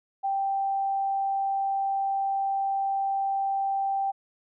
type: tone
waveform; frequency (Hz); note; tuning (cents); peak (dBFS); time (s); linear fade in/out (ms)
sine; 784; G5; 0; -24; 0.23-4.12; 20
effects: none